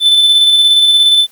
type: tone with tremolo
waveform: triangle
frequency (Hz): 3520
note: A7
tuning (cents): 0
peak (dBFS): -3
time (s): 0-1.27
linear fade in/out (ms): 50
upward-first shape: square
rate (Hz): 17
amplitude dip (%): 25
effects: white hiss -47 dBFS RMS until 1.31 s